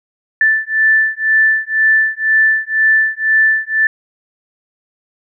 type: beating tone pair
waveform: sine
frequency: 1760 / 1762 Hz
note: A6 / A6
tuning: 0 / +2 cents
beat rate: 2 Hz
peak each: -13 dBFS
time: 0.41-3.87 s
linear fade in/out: 2 ms
effects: none